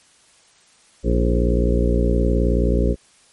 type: harmonic tone with a mistuned harmonic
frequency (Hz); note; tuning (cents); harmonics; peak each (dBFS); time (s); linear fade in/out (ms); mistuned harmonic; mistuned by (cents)
59.1; A#1; +24; 1 / 2 / 3 / 4 / 5 / 6 / 7 / 8 / 9; -17 / -26 / -24 / -25 / -28 / -28 / -25 / -29 / -27; 1.03-2.96; 50; 6; -65
effects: white hiss -54 dBFS RMS until 3.32 s + MP3 48 kbps